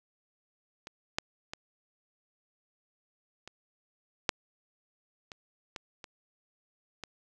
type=clicks; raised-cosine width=0.2 ms; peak=-25 / -11 / -21 / -27 / -7 / -26 / -21 / -26 / -22 dBFS; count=9; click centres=0.871 / 1.185 / 1.535 / 3.476 / 4.292 / 5.318 / 5.762 / 6.042 / 7.037 s; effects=none